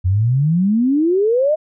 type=exponential sweep; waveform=sine; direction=up; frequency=87.31 to 637 Hz; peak=-12 dBFS; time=0.04-1.56 s; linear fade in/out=20 ms; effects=none